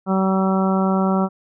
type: harmonic tone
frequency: 190.7 Hz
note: G3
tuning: 47 cents flat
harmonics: 1 / 2 / 3 / 4 / 5 / 6 / 7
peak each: -17 / -25 / -26 / -26 / -29 / -30 / -28 dBFS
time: 0.06-1.29 s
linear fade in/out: 50 ms
effects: none